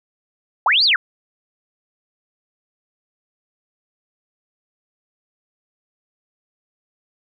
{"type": "linear two-way sweep", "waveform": "sine", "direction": "up then down", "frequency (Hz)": [698.5, 4907, 1299], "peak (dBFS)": -12, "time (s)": [0.66, 0.96], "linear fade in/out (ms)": 2, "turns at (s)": 0.84, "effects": []}